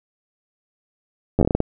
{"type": "slowing click train", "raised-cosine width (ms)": 2, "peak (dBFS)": -4, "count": 9, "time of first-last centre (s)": [1.39, 1.604], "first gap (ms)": 10, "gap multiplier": 1.27, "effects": []}